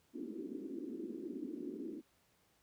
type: band-pass noise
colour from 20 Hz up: white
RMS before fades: -44 dBFS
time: 0.13-2.02 s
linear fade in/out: 50 ms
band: 230 to 360 Hz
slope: 48 dB/octave
effects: pink hiss -73 dBFS RMS until 2.62 s + high-pass 60 Hz 12 dB/octave